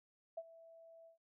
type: tone with ADSR envelope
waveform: sine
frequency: 659.3 Hz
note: E5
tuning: in tune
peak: -39 dBFS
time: 0.37-1.18 s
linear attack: 8 ms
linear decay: 46 ms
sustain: -18 dB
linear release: 120 ms
effects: none